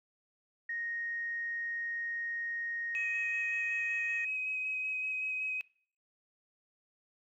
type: tone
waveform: sine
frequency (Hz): 1864.7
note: A#6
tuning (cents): 0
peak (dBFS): -34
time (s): 0.69-4.25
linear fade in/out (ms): 5
type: tone with vibrato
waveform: sine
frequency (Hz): 2533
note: D#7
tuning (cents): +30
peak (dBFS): -32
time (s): 2.95-5.61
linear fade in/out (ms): 0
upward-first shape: square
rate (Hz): 5.3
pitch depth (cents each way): 9
effects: noise-tail reverb RT60 0.5 s tail -23 dB re dry + tanh soft clip ceiling -24 dBFS